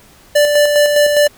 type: tone with tremolo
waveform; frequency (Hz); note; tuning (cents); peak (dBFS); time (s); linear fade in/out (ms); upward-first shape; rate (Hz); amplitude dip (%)
square; 587.3; D5; 0; -8; 0.35-1.28; 10; square; 4.9; 40
effects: pink hiss -45 dBFS RMS until 1.37 s